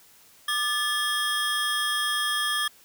square tone cluster, 1197 / 1735 / 3264 Hz, D6 / A6 / G#7, +33 / -25 / -31 cents, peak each -31 / -29 / -28 dBFS, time 0.48-2.68 s, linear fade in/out 5 ms, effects white hiss -55 dBFS RMS until 2.84 s

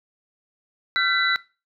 sine tone cluster, 1373 / 1537 / 1995 / 3943 Hz, F6 / G6 / B6 / B7, -30 / -35 / +17 / -4 cents, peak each -24 dBFS, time 0.96-1.36 s, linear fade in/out 0 ms, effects noise-tail reverb RT60 0.3 s tail -19 dB re dry

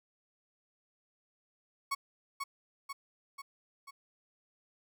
35% pulse tone with echo, 1108.7 Hz, C#6, in tune, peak -29 dBFS, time 1.91-1.95 s, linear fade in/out 10 ms, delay 490 ms, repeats 4, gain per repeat -4 dB, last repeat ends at 3.91 s, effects none

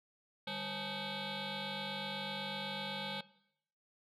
sine tone with frequency modulation, 1542 Hz, G6, 29 cents flat, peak -36 dBFS, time 0.47-3.21 s, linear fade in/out 5 ms, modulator 348 Hz, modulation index 7, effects noise-tail reverb RT60 0.7 s tail -19 dB re dry + tanh soft clip ceiling -35 dBFS

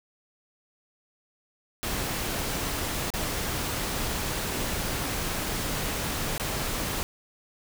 pink noise with dropouts, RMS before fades -30 dBFS, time 1.83-7.03 s, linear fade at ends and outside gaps 0 ms, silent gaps 3.103-3.138 / 6.379-6.398 s, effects none

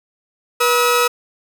sawtooth tone pair together, 483.7 / 1285.7 Hz, B4 / E6, -36 / -44 cents, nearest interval octave + perfect fourth, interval 1692 cents, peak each -12 dBFS, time 0.6-1.08 s, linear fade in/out 10 ms, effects none

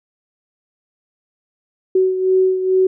sine beating tone pair, 374.5 / 376.8 Hz, F#4 / F#4, +21 / +32 cents, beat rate 2.3 Hz, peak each -13 / -20 dBFS, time 1.95-2.87 s, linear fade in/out 5 ms, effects none

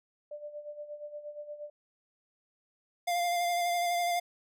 sine tone with tremolo, 592 Hz, D5, 14 cents sharp, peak -37 dBFS, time 0.31-1.7 s, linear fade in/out 5 ms, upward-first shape sine, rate 8.5 Hz, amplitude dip 70%
square tone with vibrato, 698.5 Hz, F5, in tune, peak -28 dBFS, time 3.07-4.2 s, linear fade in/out 10 ms, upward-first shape sine, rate 12 Hz, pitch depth 20 cents each way
effects none

